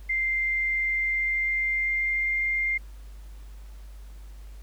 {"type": "tone with pitch glide", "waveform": "sine", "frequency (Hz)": [2093, 2108], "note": ["C7", "C7"], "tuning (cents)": [0, 12], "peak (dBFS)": -23, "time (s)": [0.09, 2.78], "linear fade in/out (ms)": 10, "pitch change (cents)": 12, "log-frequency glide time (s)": [1.03, 2.45], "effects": ["added 50 Hz sine -40 dBFS peak until 4.62 s", "pink hiss -58 dBFS RMS until 4.62 s"]}